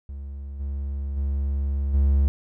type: tone with level steps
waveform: triangle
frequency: 69.5 Hz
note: C#2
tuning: 5 cents sharp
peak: -30 / -24 / -20 / -14 dBFS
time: 0.09-2.28 s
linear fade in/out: 0 ms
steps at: 0.59 / 1.16 / 1.93 s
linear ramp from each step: 20 ms
effects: none